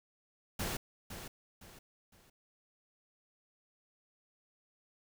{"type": "noise with echo", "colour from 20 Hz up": "pink", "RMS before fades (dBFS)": -37, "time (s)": [0.59, 0.77], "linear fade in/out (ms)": 5, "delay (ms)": 510, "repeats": 3, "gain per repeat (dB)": -9, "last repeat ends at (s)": 2.3, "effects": []}